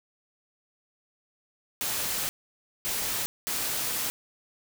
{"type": "noise bursts at uneven times", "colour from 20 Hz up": "white", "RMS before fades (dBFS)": -30, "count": 3, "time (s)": [[1.81, 2.29], [2.85, 3.26], [3.47, 4.1]], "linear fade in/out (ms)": 0, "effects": []}